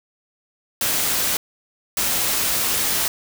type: noise bursts at uneven times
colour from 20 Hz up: white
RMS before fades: -21 dBFS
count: 2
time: 0.81-1.37 / 1.97-3.08 s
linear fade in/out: 2 ms
effects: none